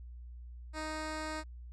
10% pulse tone, 311.1 Hz, D#4, in tune, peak -29 dBFS, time 0.73-1.44 s, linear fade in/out 50 ms, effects added 60 Hz sine -45 dBFS peak until 1.72 s + resampled to 22050 Hz

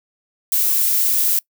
violet noise, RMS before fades -17 dBFS, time 0.52-1.39 s, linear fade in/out 2 ms, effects noise-tail reverb RT60 0.1 s tail -24 dB re dry

